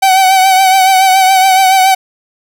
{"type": "tone with vibrato", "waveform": "45% pulse", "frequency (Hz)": 760, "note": "F#5", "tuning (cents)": 46, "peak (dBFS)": -5, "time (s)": [0.02, 1.95], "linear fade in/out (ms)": 10, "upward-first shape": "triangle", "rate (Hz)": 7.1, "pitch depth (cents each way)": 47, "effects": []}